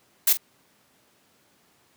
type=noise with echo; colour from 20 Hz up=blue; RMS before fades=-18 dBFS; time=0.27-0.33 s; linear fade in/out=5 ms; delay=43 ms; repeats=1; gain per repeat=-12 dB; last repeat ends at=0.373 s; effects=pink hiss -62 dBFS RMS until 1.96 s + high-pass 150 Hz 12 dB/octave